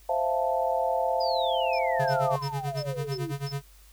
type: chord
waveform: sine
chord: F major seventh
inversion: second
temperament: equal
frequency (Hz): 523.3 / 659.3 / 698.5 / 880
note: C5 / E5 / F5 / A5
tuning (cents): 0 / 0 / 0 / 0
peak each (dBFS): -29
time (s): 0.09-2.36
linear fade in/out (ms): 5
type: exponential sweep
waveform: sine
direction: down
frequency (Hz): 5030 to 311.1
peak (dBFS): -33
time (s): 1.2-3.32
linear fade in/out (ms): 10
type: tone bursts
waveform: sine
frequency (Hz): 5250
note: E8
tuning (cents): -8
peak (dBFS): -37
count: 6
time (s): 1.73-3.522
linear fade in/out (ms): 2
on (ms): 57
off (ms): 290
type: tone with tremolo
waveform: square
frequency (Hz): 139.9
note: C#3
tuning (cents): +16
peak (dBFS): -28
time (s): 1.99-3.62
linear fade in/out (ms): 10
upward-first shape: sine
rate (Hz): 9.1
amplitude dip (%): 90
effects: added 50 Hz sine -52 dBFS peak until 3.92 s + white hiss -58 dBFS RMS until 3.92 s